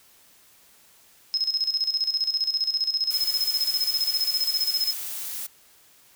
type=tone with tremolo; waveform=sine; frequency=5150 Hz; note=E8; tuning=41 cents flat; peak=-20 dBFS; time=1.34-4.93 s; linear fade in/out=0 ms; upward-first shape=square; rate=15 Hz; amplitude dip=70%
type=noise; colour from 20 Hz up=blue; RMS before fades=-33 dBFS; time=3.1-5.47 s; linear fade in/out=10 ms
effects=white hiss -56 dBFS RMS until 6.15 s